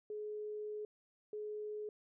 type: tone bursts at uneven times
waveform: sine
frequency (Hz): 422.7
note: G#4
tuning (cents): +31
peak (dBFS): -40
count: 2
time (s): 0.1-0.85 / 1.33-1.89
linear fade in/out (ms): 2
effects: none